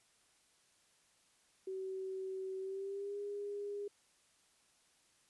sine tone with pitch glide, 380.1 to 407.4 Hz, F#4 to G#4, +47 to -33 cents, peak -39 dBFS, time 1.67-3.88 s, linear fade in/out 5 ms, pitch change +120 cents, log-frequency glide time 2.59-3.18 s, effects white hiss -71 dBFS RMS until 5.29 s + resampled to 24000 Hz

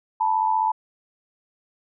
sine tone pair together, 880 / 975.4 Hz, A5 / B5, 0 / -22 cents, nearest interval major second, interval 178 cents, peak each -20 / -23 dBFS, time 0.2-0.72 s, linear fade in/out 10 ms, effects none

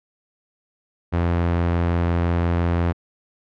sawtooth tone, 85.8 Hz, F2, 30 cents flat, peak -14 dBFS, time 1.12-2.93 s, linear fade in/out 20 ms, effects low-pass 2000 Hz 12 dB/octave

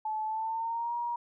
sine tone with pitch glide, 866 to 949.9 Hz, A5 to A#5, -28 to +32 cents, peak -30 dBFS, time 0.05-1.16 s, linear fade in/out 5 ms, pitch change +160 cents, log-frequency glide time 0.25-0.95 s, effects none

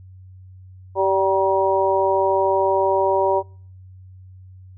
harmonic tone with a mistuned harmonic, 193.3 Hz, G3, 24 cents flat, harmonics 2 / 3 / 4 / 5, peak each -20 / -20 / -25 / -20 dBFS, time 0.95-3.43 s, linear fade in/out 50 ms, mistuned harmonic 5, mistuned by -23 cents, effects noise-tail reverb RT60 0.5 s tail -24 dB re dry + added 93 Hz sine -40 dBFS peak until 4.77 s

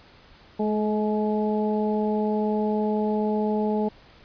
harmonic tone with a mistuned harmonic, 211.8 Hz, G#3, 34 cents sharp, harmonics 1 / 2 / 3 / 4, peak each -24 / -26 / -32 / -31 dBFS, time 0.59-3.89 s, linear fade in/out 10 ms, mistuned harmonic 2, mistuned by +17 cents, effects pink hiss -52 dBFS RMS until 4.24 s + resampled to 11025 Hz

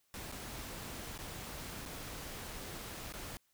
pink noise with dropouts, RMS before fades -45 dBFS, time 0.14-3.37 s, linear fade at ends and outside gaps 0 ms, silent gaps 0.317-0.323 / 1.178-1.189 / 1.854-1.86 / 3.124-3.138 s, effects white hiss -75 dBFS RMS until 3.53 s

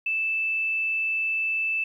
sine tone, 2637 Hz, E7, in tune, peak -23 dBFS, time 0.06-1.84 s, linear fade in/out 5 ms, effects 10-bit

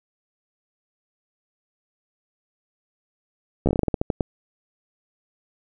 slowing click train, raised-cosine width 2 ms, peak -7 dBFS, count 13, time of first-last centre 3.66-4.208 s, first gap 13 ms, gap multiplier 1.21, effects none

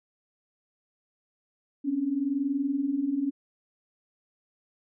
sine tone pair together, 261.6 / 282.4 Hz, C4 / C#4, 0 / +32 cents, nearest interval minor second, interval 132 cents, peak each -31 / -26 dBFS, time 1.84-3.31 s, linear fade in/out 20 ms, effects none

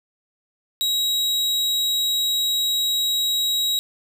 40% pulse tone, 3835 Hz, A#7, 48 cents sharp, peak -18 dBFS, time 0.81-3.79 s, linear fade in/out 0 ms, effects none

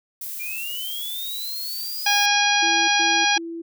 violet noise, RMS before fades -32 dBFS, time 0.21-2.26 s, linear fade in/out 5 ms
sine linear sweep, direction up, 2359 to 5588 Hz, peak -30 dBFS, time 0.39-2.43 s, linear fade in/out 20 ms
harmonic tone, 819 Hz, G#5, 24 cents flat, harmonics 1 / 2 / 3 / 4 / 5 / 6 / 7, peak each -22 / -23 / -23 / -24 / -28 / -29 / -26 dBFS, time 2.06-3.38 s, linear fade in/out 5 ms
sine tone bursts, 333.5 Hz, E4, 20 cents sharp, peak -29 dBFS, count 3, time 2.62-3.62 s, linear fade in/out 10 ms, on 260 ms, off 110 ms
effects none

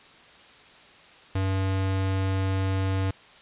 square tone, 95.7 Hz, G2, 41 cents flat, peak -24 dBFS, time 1.35-3.11 s, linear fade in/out 5 ms, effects white hiss -51 dBFS RMS until 3.41 s + resampled to 8000 Hz

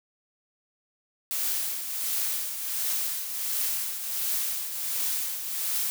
blue noise with tremolo, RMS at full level -27 dBFS, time 1.31-5.9 s, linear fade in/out 0 ms, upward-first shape triangle, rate 1.4 Hz, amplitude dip 60%, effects none

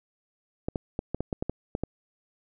clicks, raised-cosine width 2 ms, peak -15 dBFS, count 10, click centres 0.685 / 0.758 / 0.991 / 1.146 / 1.206 / 1.328 / 1.425 / 1.496 / 1.751 / 1.836 s, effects none

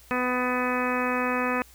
harmonic tone with a mistuned harmonic, 250 Hz, B3, 21 cents sharp, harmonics 1 / 2 / 3 / 4 / 5 / 6 / 7 / 8 / 9 / 10, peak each -29 / -30 / -35 / -32 / -31 / -37 / -33 / -38 / -39 / -34 dBFS, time 0.11-1.62 s, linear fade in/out 0 ms, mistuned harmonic 10, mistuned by +24 cents, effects added 60 Hz sine -54 dBFS peak until 1.74 s + white hiss -54 dBFS RMS until 1.74 s

